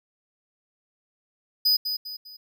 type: tone with echo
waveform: square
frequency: 4978 Hz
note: D#8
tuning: in tune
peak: -18 dBFS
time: 1.65-1.77 s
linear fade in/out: 10 ms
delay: 200 ms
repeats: 3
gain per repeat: -8 dB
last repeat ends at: 2.37 s
effects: none